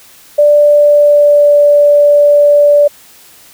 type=tone with pitch glide; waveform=sine; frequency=588 to 582.6 Hz; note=D5 to D5; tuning=+2 to -14 cents; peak=-3 dBFS; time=0.38-2.88 s; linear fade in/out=10 ms; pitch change=-16 cents; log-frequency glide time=0.57-1.57 s; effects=white hiss -40 dBFS RMS until 3.53 s